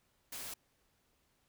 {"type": "noise", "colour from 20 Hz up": "white", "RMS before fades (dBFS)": -44, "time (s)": [0.32, 0.54], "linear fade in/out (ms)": 5, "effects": ["pink hiss -75 dBFS RMS until 1.48 s"]}